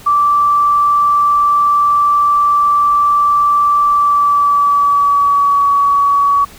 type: tone with pitch glide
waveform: sine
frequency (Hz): 1166 to 1131.5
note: D6 to C#6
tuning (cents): -13 to +35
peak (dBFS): -8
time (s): 0.06-6.45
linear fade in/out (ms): 10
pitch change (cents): -52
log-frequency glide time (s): 3.85-5.65
effects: pink hiss -38 dBFS RMS until 6.58 s